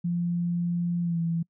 sine tone with pitch glide, 173.2 to 166.91 Hz, F3 to E3, -14 to +22 cents, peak -24 dBFS, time 0.04-1.43 s, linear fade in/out 10 ms, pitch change -64 cents, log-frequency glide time 1.02-1.19 s, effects noise-tail reverb RT60 0.1 s tail -26 dB re dry

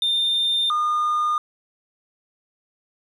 triangle tone pair in turn, 3611 / 1217.6 Hz, A7 / D#6, +44 / -38 cents, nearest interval octave + perfect fifth, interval 1882 cents, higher first, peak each -16 dBFS, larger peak neither, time 0.02-0.7 / 0.7-1.38 s, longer neither, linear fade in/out 2 ms, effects tanh soft clip ceiling -13 dBFS + resampled to 32000 Hz

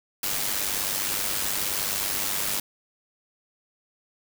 white noise with amplitude modulation, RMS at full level -25 dBFS, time 0.23-2.6 s, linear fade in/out 5 ms, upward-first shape sine, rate 99 Hz, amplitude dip 55%, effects none

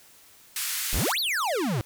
white band-pass noise, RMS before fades -30 dBFS, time 0.56-1.12 s, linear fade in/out 2 ms, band 1300 to 15000 Hz, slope 24 dB/octave
square exponential two-way sweep, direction up then down, 30.87 to 4766 to 101.5 Hz, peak -25 dBFS, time 0.93-1.81 s, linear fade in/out 0 ms, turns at 1.19 s
effects white hiss -54 dBFS RMS until 1.85 s

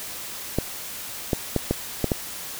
clicks, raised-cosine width 2 ms, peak -7 dBFS, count 6, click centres 0.586 / 1.332 / 1.563 / 1.71 / 2.043 / 2.118 s, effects white hiss -35 dBFS RMS until 2.59 s

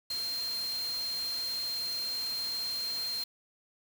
sine tone in noise, 4186 Hz, C8, in tune, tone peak -32 dBFS, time 0.1-3.24 s, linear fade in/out 5 ms, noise white, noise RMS -43 dBFS, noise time 0.1-3.24 s, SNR +8 dB, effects none

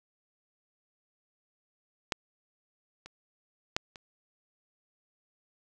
clicks, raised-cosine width 0.2 ms, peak -11 / -28 / -10 / -28 dBFS, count 4, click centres 2.122 / 3.06 / 3.765 / 3.958 s, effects none

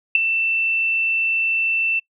sine tone with ADSR envelope, 2673 Hz, E7, 23 cents sharp, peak -8 dBFS, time 0.15-2 s, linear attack 3 ms, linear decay 12 ms, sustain -9 dB, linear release 15 ms, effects noise-tail reverb RT60 0.1 s tail -26 dB re dry

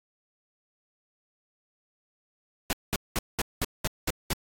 pink noise bursts, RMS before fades -27 dBFS, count 8, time 2.7-4.332 s, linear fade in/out 0 ms, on 29 ms, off 200 ms, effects AAC 48 kbps

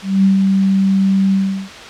sine tone with ADSR envelope, 193.5 Hz, G3, 22 cents flat, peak -7 dBFS, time 0.02-1.7 s, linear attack 220 ms, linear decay 130 ms, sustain -3 dB, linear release 370 ms, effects white hiss -32 dBFS RMS until 1.89 s + low-pass 4000 Hz 12 dB/octave

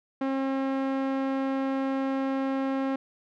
sawtooth tone with low-pass filter, 268.9 Hz, C4, 47 cents sharp, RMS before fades -28 dBFS, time 0.21-2.96 s, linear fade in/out 5 ms, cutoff 1800 Hz, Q 0.56, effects none

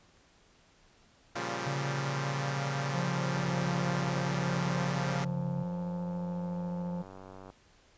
5% pulse chord, G half-diminished seventh, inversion first, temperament equal, 116.54 / 138.59 / 174.61 / 196 Hz, Bb2 / Db3 / F3 / G3, 0 / 0 / 0 / 0 cents, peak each -28 dBFS, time 1.35-5.25 s, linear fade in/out 10 ms
sine tone with tremolo, 138.59 Hz, C#3, in tune, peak -32 dBFS, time 1.66-5.64 s, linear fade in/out 10 ms, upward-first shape triangle, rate 10 Hz, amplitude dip 30%
harmonic tone, 175.7 Hz, F3, 11 cents sharp, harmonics 1 / 3 / 5, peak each -33 / -43 / -48 dBFS, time 2.94-7.03 s, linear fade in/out 20 ms
click train, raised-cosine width 1 ms, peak -34 dBFS, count 394, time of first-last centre 3.36-7.501 s, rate 94.9 Hz
effects pink hiss -63 dBFS RMS until 7.97 s + resampled to 16000 Hz

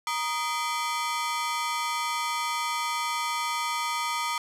sawtooth ring-modulated tone, 1091 Hz, C#6, 28 cents flat, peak -20 dBFS, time 0.07-4.38 s, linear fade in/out 2 ms, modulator 149 Hz, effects low-pass 11000 Hz 12 dB/octave + 9-bit

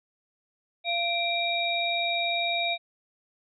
sine tone cluster, 686 / 2358 / 3762 Hz, F5 / D7 / A#7, -31 / +6 / +15 cents, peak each -29 dBFS, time 0.84-2.78 s, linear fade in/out 50 ms, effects none

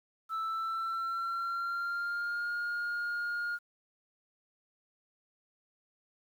sine tone with pitch glide, 1318.5 to 1421.3 Hz, E6 to F6, 0 to +30 cents, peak -29 dBFS, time 0.29-3.59 s, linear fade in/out 50 ms, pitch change +130 cents, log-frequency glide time 0.4-2.5 s, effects tanh soft clip ceiling -31 dBFS + 10-bit

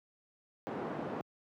pink band-pass noise, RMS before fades -39 dBFS, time 0.67-1.21 s, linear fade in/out 0 ms, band 210 to 960 Hz, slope 12 dB/octave, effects high-pass 100 Hz 12 dB/octave

